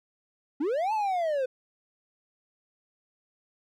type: linear two-way sweep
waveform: triangle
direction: up then down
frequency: 261.6 to 892 to 498.4 Hz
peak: -23 dBFS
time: 0.6-1.46 s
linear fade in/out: 10 ms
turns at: 0.93 s
effects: none